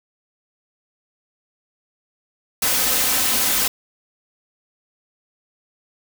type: noise with comb filter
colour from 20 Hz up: white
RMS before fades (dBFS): -19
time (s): 2.62-3.68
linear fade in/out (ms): 5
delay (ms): 3.9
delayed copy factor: +0.55
effects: none